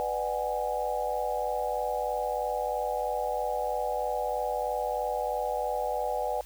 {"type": "chord", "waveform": "sine", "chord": "G# half-diminished seventh", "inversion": "first", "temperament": "just", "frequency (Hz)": [498.4, 598, 747.5, 830.6], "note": ["B4", "D5", "F#5", "G#5"], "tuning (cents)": [16, 31, 17, 0], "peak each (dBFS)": -33, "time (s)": [0, 6.41], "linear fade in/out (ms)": 0, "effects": ["added 50 Hz sine -48 dBFS peak until 6.45 s", "white hiss -53 dBFS RMS until 6.45 s"]}